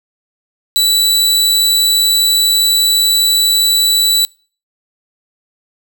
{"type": "tone", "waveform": "sawtooth", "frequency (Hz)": 3951, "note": "B7", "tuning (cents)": 0, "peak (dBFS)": -6, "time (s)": [0.76, 4.25], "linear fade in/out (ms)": 0, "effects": ["noise-tail reverb RT60 0.4 s tail -25 dB re dry"]}